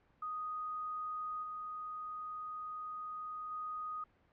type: tone with level steps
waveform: sine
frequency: 1244.5 Hz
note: D#6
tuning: in tune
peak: -37 / -40 / -38 dBFS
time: 0.22-4.04 s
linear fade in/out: 5 ms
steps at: 1.42 / 3.5 s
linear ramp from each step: 20 ms
effects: pink hiss -70 dBFS RMS until 4.32 s + low-pass 2000 Hz 12 dB/octave